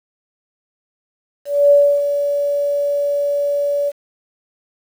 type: tone with ADSR envelope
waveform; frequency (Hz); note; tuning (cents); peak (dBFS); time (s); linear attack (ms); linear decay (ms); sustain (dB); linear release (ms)
sine; 573; D5; -43; -6; 1.45-3.92; 260; 300; -9; 38
effects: 7-bit